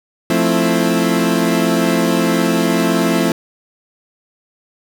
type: chord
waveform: 30% pulse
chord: F major seventh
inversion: none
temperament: equal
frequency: 174.61 / 220 / 261.6 / 329.6 Hz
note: F3 / A3 / C4 / E4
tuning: 0 / 0 / 0 / 0 cents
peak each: -16 dBFS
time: 0.3-3.32 s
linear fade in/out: 2 ms
effects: none